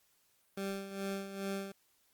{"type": "tone with tremolo", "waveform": "20% pulse", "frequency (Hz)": 196, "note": "G3", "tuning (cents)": 0, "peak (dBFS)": -30, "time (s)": [0.57, 1.72], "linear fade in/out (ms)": 5, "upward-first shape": "sine", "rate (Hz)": 2.4, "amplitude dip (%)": 65, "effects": ["white hiss -72 dBFS RMS until 2.13 s", "Opus 48 kbps"]}